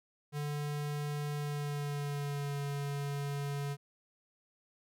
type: tone with pitch glide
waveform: square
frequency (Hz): 146.83 to 142.07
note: D3 to C#3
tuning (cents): 0 to +43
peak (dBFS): -35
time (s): 0.32-3.77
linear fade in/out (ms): 50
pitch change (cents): -57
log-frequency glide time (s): 1.36-2.59
effects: none